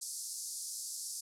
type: band-pass noise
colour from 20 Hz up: white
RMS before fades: -42 dBFS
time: 0.01-1.21 s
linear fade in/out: 10 ms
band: 4700 to 11000 Hz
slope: 48 dB/octave
effects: none